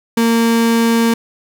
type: tone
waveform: 35% pulse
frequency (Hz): 230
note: A#3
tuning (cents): -23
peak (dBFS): -9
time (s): 0.17-1.14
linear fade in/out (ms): 5
effects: none